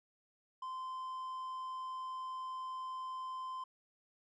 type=tone; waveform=triangle; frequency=1035 Hz; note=C6; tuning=19 cents flat; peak=-38 dBFS; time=0.62-3.64 s; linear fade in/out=5 ms; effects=resampled to 22050 Hz